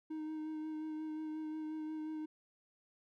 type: tone with vibrato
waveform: triangle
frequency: 311.1 Hz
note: D#4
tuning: in tune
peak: -37 dBFS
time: 0.1-2.26 s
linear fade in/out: 10 ms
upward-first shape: sine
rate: 5.6 Hz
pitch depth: 17 cents each way
effects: none